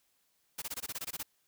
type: noise bursts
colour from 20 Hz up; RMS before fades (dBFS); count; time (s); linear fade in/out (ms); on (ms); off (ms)
white; -38; 11; 0.58-1.231; 10; 41; 20
effects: white hiss -74 dBFS RMS until 1.47 s